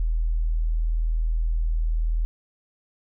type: tone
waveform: sine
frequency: 40.41 Hz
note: E1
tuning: 34 cents flat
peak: -20 dBFS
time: 0-2.25 s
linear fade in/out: 0 ms
effects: none